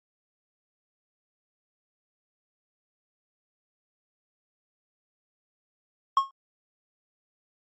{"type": "tone with exponential decay", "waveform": "triangle", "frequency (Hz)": 1086, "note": "C#6", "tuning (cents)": -36, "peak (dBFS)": -12, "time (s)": [6.17, 6.31], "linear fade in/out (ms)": 2, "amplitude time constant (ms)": 30, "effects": ["MP3 32 kbps"]}